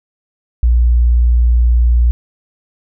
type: tone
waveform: sine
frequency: 59.5 Hz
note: A#1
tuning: 36 cents sharp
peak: -7 dBFS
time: 0.63-2.11 s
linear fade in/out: 0 ms
effects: none